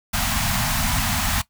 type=band-stop noise; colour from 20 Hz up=pink; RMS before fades=-22 dBFS; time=0.13-1.42 s; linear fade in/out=10 ms; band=260 to 640 Hz; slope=96 dB/octave; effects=noise-tail reverb RT60 0.1 s tail -17 dB re dry